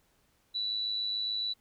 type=tone with amplitude modulation; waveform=sine; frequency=3951 Hz; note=B7; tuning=in tune; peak=-28 dBFS; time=0.54-1.54 s; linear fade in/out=20 ms; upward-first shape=sine; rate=107 Hz; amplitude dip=45%; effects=pink hiss -70 dBFS RMS until 1.6 s